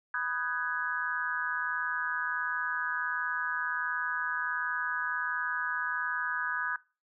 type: chord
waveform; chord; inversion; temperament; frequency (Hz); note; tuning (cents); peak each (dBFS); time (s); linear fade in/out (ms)
sine; G# minor seventh; first; equal with one note detuned; 987.8 / 1244.5 / 1499.8 / 1661.2; B5 / D#6 / F#6 / G#6; 0 / 0 / +23 / 0; -39 / -37 / -33 / -33; 0.14-6.76; 2
effects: noise-tail reverb RT60 0.3 s tail -21 dB re dry